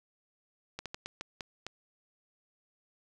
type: slowing click train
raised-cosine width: 0.2 ms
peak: -21 dBFS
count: 7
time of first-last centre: 0.79-1.666 s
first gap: 67 ms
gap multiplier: 1.31
effects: none